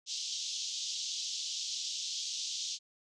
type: band-pass noise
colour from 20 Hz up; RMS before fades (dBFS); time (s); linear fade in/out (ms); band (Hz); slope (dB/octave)
white; -38; 0.06-2.79; 50; 3100 to 6600; 48
effects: none